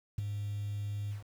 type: tone with ADSR envelope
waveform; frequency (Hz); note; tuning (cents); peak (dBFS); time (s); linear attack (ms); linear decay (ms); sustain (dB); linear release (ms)
sine; 102.7; G#2; -19; -24; 0.18-1.24; 7; 8; -9; 130
effects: tanh soft clip ceiling -25 dBFS + 9-bit